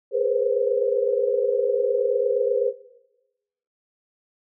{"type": "tone cluster", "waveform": "sine", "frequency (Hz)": [412.9, 480.2, 499.7, 528], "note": ["G#4", "B4", "B4", "C5"], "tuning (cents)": [-10, -49, 20, 16], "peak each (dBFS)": -25, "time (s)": [0.11, 2.73], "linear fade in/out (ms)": 50, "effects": ["noise-tail reverb RT60 1.0 s tail -17 dB re dry"]}